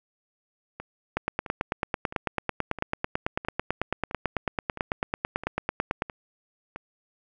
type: two click trains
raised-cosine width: 0.5 ms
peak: -10 / -21 dBFS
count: 45 / 10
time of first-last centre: 1.17-6.021 / 0.8-6.76 s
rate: 9.07 / 1.51 Hz
effects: none